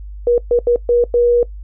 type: tone bursts at uneven times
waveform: sine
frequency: 480 Hz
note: B4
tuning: 49 cents flat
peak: -9 dBFS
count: 5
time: 0.27-0.38 / 0.51-0.59 / 0.67-0.76 / 0.89-1.04 / 1.14-1.43 s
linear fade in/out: 2 ms
effects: noise-tail reverb RT60 0.1 s tail -19 dB re dry + added 50 Hz sine -28 dBFS peak until 1.63 s